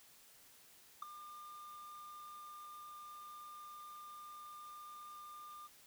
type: tone with ADSR envelope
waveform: triangle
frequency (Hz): 1200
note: D6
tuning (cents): +37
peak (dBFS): -34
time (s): 1.02-5.68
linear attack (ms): 6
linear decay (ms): 4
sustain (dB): -14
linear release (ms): 21
effects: white hiss -63 dBFS RMS until 5.86 s